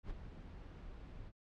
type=noise with ADSR envelope; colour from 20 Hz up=brown; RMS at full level=-42 dBFS; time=0.03-1.32 s; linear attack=77 ms; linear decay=8 ms; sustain=-8 dB; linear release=50 ms; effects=low-pass 4000 Hz 12 dB/octave + MP3 96 kbps